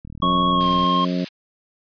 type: click train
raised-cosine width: 5 ms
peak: -24 dBFS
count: 32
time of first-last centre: 0.05-0.837 s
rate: 39.4 Hz
type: harmonic tone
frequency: 90 Hz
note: F#2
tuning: 47 cents flat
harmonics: 2 / 3 / 4 / 5 / 6 / 7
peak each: -22 / -25 / -32 / -39 / -32 / -33 dBFS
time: 0.22-1.25 s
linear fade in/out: 10 ms
type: tone with pitch glide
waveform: square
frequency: 1104 to 1070.1 Hz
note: C#6 to C6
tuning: -7 to +39 cents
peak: -18 dBFS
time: 0.22-1.05 s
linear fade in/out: 5 ms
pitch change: -54 cents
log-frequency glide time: 0.51-0.68 s
type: high-pass noise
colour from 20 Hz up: pink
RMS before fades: -35 dBFS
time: 0.6-1.29 s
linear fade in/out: 10 ms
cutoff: 2500 Hz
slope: 12 dB/octave
effects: resampled to 11025 Hz